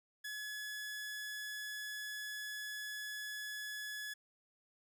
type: tone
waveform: sawtooth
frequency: 1700 Hz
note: G#6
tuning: 40 cents sharp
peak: -38 dBFS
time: 0.24-4.14 s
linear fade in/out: 10 ms
effects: none